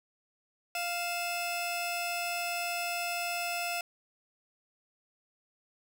sawtooth tone pair together, 698.5 / 2617 Hz, F5 / E7, 0 / -13 cents, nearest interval octave + major seventh, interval 2287 cents, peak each -30 / -32 dBFS, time 0.75-3.81 s, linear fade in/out 2 ms, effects none

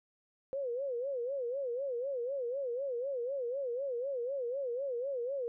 sine tone with vibrato, 515 Hz, C5, 28 cents flat, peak -33 dBFS, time 0.53-5.48 s, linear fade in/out 0 ms, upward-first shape sine, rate 4 Hz, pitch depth 160 cents each way, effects none

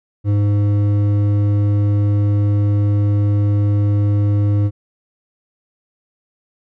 triangle tone with hard clipping, 102.5 Hz, G#2, 22 cents flat, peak -14 dBFS, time 0.24-4.71 s, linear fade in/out 50 ms, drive 12 dB, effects none

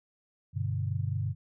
sine chord, G major, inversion none, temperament equal, 98 / 123.47 / 146.83 Hz, G2 / B2 / D3, 0 / 0 / 0 cents, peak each -31 / -33 / -35 dBFS, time 0.53-1.35 s, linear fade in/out 50 ms, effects none

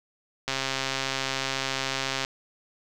click train, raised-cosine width 0.2 ms, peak -10 dBFS, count 238, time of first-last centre 0.48-2.249 s, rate 134 Hz, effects none

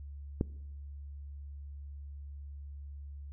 click, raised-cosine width 3 ms, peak -16 dBFS, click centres 0.411 s, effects noise-tail reverb RT60 0.9 s tail -22 dB re dry + added 71 Hz sine -42 dBFS peak until 3.32 s

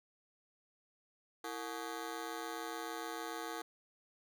15% pulse ring-modulated tone, 394.8 Hz, G4, 12 cents sharp, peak -31 dBFS, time 1.44-3.62 s, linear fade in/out 5 ms, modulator 63.4 Hz, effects none

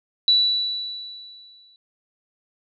sine tone with exponential decay, 3947 Hz, B7, 2 cents flat, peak -12 dBFS, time 0.28-1.76 s, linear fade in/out 1 ms, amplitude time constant 320 ms, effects none

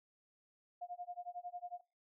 sine tone with tremolo, 710 Hz, F5, 28 cents sharp, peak -40 dBFS, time 0.81-1.81 s, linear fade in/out 10 ms, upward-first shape sine, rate 11 Hz, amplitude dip 100%, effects noise-tail reverb RT60 0.4 s tail -26 dB re dry

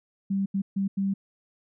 sine tone bursts at uneven times, 195.7 Hz, G3, 3 cents flat, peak -23 dBFS, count 4, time 0.3-0.46 / 0.54-0.62 / 0.76-0.88 / 0.97-1.14 s, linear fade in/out 10 ms, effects none

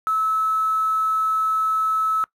sine tone with quantisation, 1300 Hz, E6, 24 cents flat, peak -18 dBFS, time 0.07-2.24 s, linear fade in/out 0 ms, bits 6, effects noise-tail reverb RT60 0.1 s tail -21 dB re dry + low-pass 10000 Hz 12 dB/octave

